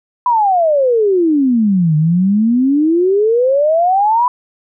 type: exponential two-way sweep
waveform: sine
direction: down then up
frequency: 1007 to 150 to 1007 Hz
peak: -9 dBFS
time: 0.26-4.28 s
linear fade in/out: 2 ms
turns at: 1.96 s
effects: none